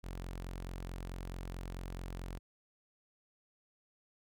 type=tone; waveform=sawtooth; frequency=44.59 Hz; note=F1; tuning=37 cents sharp; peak=-37 dBFS; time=0.03-2.39 s; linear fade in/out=20 ms; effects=none